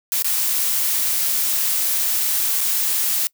blue noise with dropouts, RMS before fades -20 dBFS, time 0.12-3.27 s, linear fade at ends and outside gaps 0 ms, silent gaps 0.223-0.245 / 2.607-2.612 s, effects noise-tail reverb RT60 0.1 s tail -24 dB re dry

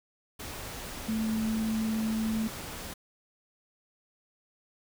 sine tone in noise, 220.6 Hz, A3, 5 cents sharp, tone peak -27 dBFS, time 1.08-2.48 s, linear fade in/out 10 ms, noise pink, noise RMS -40 dBFS, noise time 0.39-2.94 s, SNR +10 dB, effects none

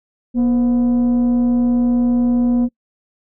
sine tone with frequency modulation, 241.6 Hz, B3, 38 cents flat, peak -10 dBFS, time 0.34-2.69 s, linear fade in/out 50 ms, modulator 274 Hz, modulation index 0.25, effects noise-tail reverb RT60 0.1 s tail -24 dB re dry + tanh soft clip ceiling -11 dBFS

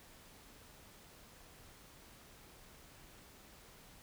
silence, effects pink hiss -59 dBFS RMS until 4.02 s

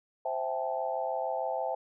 sine chord, A minor seventh, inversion first, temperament equal with one note detuned, 523.3 / 659.3 / 784 / 870.4 Hz, C5 / E5 / G5 / A5, 0 / 0 / 0 / -19 cents, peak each -35 / -34 / -35 / -37 dBFS, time 0.25-1.75 s, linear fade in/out 5 ms, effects none

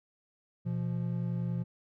triangle tone pair together, 122.3 / 172.96 Hz, B2 / F3, -16 / -16 cents, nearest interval tritone, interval 600 cents, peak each -31 / -31 dBFS, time 0.65-1.64 s, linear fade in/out 20 ms, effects none

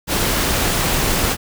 pink noise, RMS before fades -18 dBFS, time 0.07-1.37 s, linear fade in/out 50 ms, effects none

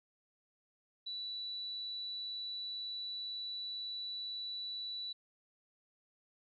sine tone, 3951 Hz, B7, in tune, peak -39 dBFS, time 1.06-5.13 s, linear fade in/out 10 ms, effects none

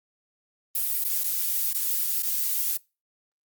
violet noise with dropouts, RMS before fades -26 dBFS, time 0.75-2.77 s, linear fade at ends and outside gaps 5 ms, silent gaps 1.041-1.047 / 1.236-1.24 / 1.732-1.745 / 2.225-2.23 s, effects noise-tail reverb RT60 0.3 s tail -25 dB re dry + Opus 32 kbps

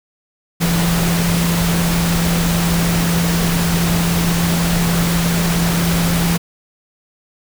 sine tone in noise, 170 Hz, F3, 46 cents flat, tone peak -15 dBFS, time 0.6-6.38 s, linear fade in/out 20 ms, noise pink, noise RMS -20 dBFS, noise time 0.6-6.38 s, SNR +2 dB, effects none

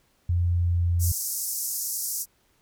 sine tone with pitch glide, 87.31 to 86.51 Hz, F2 to F2, 0 to -16 cents, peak -20 dBFS, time 0.29-1.12 s, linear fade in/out 5 ms, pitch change -16 cents, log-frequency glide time 0.4-0.91 s
white band-pass noise, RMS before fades -30 dBFS, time 0.99-2.26 s, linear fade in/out 50 ms, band 5300 to 15000 Hz, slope 48 dB/octave
effects pink hiss -66 dBFS RMS until 2.61 s

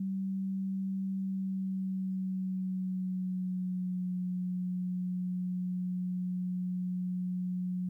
sine tone with pitch glide, 191.9 to 181.55 Hz, G3 to F#3, -37 to -33 cents, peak -31 dBFS, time 0-7.89 s, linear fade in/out 5 ms, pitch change -96 cents, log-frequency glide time 1.16-4.14 s, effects 12-bit

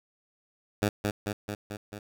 10% pulse tone with echo, 103.4 Hz, G#2, 7 cents flat, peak -15 dBFS, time 0.82-0.89 s, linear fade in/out 5 ms, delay 220 ms, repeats 5, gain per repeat -3 dB, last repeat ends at 1.99 s, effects none

